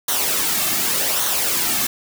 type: noise with flanger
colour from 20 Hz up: white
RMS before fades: -20 dBFS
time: 0.08-1.87 s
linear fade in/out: 5 ms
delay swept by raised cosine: 0.4 to 2.1 ms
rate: 0.86 Hz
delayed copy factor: -0.55
effects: none